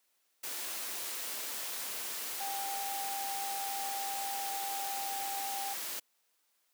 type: tone in noise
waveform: sine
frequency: 791 Hz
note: G5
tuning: 15 cents sharp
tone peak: -37 dBFS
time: 2.4-5.74 s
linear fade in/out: 10 ms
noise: white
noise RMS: -39 dBFS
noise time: 0.43-6 s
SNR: -1 dB
effects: white hiss -75 dBFS RMS until 6.73 s + high-pass 300 Hz 12 dB/octave